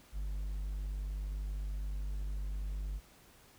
triangle tone, 49.76 Hz, G1, 27 cents sharp, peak -33 dBFS, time 0.12-3.01 s, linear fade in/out 50 ms, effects pink hiss -61 dBFS RMS until 3.58 s

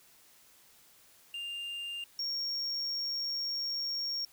triangle tone pair in turn, 2800 / 5542 Hz, F7 / F8, +4 / -14 cents, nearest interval octave, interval 1182 cents, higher second, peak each -35 / -31 dBFS, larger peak second, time 1.34-2.04 / 2.19-4.25 s, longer second, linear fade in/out 2 ms, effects white hiss -61 dBFS RMS until 4.32 s

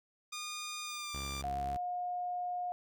10% pulse tone with pitch glide, 1219 to 1185 Hz, D#6 to D6, -36 to +15 cents, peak -31 dBFS, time 0.32-1.42 s, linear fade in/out 10 ms, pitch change -49 cents, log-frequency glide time 0.83-1.14 s
sawtooth tone with vibrato, 68.5 Hz, C#2, 20 cents flat, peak -37 dBFS, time 1.14-1.77 s, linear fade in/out 0 ms, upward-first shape triangle, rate 7.4 Hz, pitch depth 14 cents each way
sine tone, 716 Hz, F5, 43 cents sharp, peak -34 dBFS, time 1.44-2.72 s, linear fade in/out 0 ms
effects none

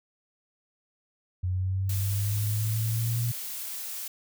sine exponential sweep, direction up, 90.4 to 119.2 Hz, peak -25 dBFS, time 1.43-3.32 s, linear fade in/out 10 ms
blue noise, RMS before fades -36 dBFS, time 1.89-4.08 s, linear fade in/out 5 ms
effects none

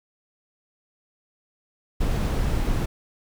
brown noise, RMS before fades -23 dBFS, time 2-2.86 s, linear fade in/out 10 ms, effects none

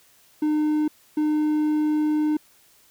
triangle tone bursts at uneven times, 303.9 Hz, D#4, 41 cents flat, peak -17 dBFS, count 2, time 0.42-0.88 / 1.17-2.37 s, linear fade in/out 5 ms, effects white hiss -57 dBFS RMS until 2.9 s

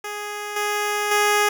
10% pulse tone with level steps, 415.3 Hz, G#4, in tune, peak -20 / -13 / -8 dBFS, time 0.04-1.49 s, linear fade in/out 5 ms, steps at 0.56 / 1.11 s, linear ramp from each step 5 ms, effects none

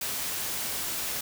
white noise, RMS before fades -32 dBFS, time 0.01-1.21 s, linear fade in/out 5 ms, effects none

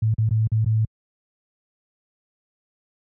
sine tone with dropouts, 110 Hz, A2, in tune, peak -16 dBFS, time 0.02-0.85 s, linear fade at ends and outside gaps 5 ms, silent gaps 0.141-0.182 / 0.291-0.308 / 0.473-0.517 / 0.646-0.66 s, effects high-pass 60 Hz 12 dB/octave

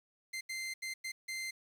sawtooth tone bursts at uneven times, 2082 Hz, C7, 9 cents flat, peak -34 dBFS, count 5, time 0.33-0.41 / 0.49-0.74 / 0.82-0.94 / 1.04-1.12 / 1.28-1.51 s, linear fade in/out 10 ms, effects low-pass 11000 Hz 12 dB/octave + 10-bit

